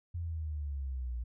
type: exponential sweep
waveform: sine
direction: down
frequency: 87.31 to 58.3 Hz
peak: -34 dBFS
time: 0.14-1.24 s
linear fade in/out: 10 ms
effects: none